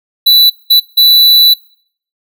square tone bursts at uneven times, 3967 Hz, B7, 7 cents sharp, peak -4 dBFS, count 3, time 0.26-0.5 / 0.7-0.8 / 0.97-1.54 s, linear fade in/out 10 ms, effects noise-tail reverb RT60 0.6 s tail -24 dB re dry

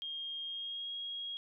sine tone with pitch glide, 3229 to 3284 Hz, G#7 to G#7, -49 to -20 cents, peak -38 dBFS, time 0.02-1.37 s, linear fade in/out 0 ms, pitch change +29 cents, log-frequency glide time 0.44-0.92 s, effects none

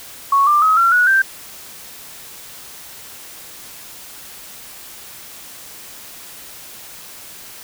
sine tone with pitch steps, 1108.7 / 1188.3 / 1273.6 / 1365 / 1462.9 / 1567.9 Hz, C#6 / D6 / D#6 / F6 / F#6 / G6, 0 / +20 / +40 / -40 / -20 / 0 cents, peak -10 dBFS, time 0.32-1.22 s, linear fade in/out 5 ms, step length 150 ms, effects white hiss -37 dBFS RMS until 7.63 s

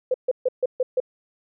sine tone bursts, 509 Hz, C5, 48 cents flat, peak -17 dBFS, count 6, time 0.11-1.002 s, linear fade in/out 5 ms, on 32 ms, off 140 ms, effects none

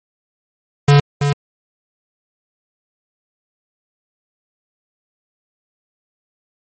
square tone with echo, 143.2 Hz, D3, 43 cents flat, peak -7 dBFS, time 0.88-1 s, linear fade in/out 5 ms, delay 330 ms, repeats 1, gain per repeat -7 dB, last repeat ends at 1.33 s, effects MP3 32 kbps

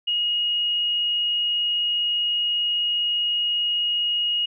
sine tone, 2879 Hz, F#7, 48 cents flat, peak -20 dBFS, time 0.07-4.46 s, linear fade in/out 10 ms, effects none

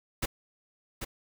pink noise with echo, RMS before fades -30 dBFS, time 0.22-0.26 s, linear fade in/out 10 ms, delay 790 ms, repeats 1, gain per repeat -6 dB, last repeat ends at 1.05 s, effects none

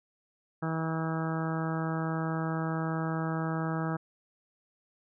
harmonic tone, 161.4 Hz, E3, 36 cents flat, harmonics 1 / 2 / 3 / 4 / 5 / 6 / 7 / 8 / 9 / 10, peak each -31 / -36 / -41 / -41 / -41 / -44 / -45 / -40 / -47 / -44 dBFS, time 0.62-3.97 s, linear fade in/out 10 ms, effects none

